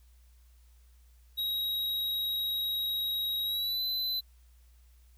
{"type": "tone with pitch glide", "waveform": "square", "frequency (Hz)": [3818, 4026], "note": ["A#7", "B7"], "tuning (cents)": [41, 33], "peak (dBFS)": -30, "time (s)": [1.37, 4.21], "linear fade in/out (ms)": 20, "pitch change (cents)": 92, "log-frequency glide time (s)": [3.45, 3.83], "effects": ["added 60 Hz sine -56 dBFS peak until 5.17 s", "white hiss -70 dBFS RMS until 5.17 s"]}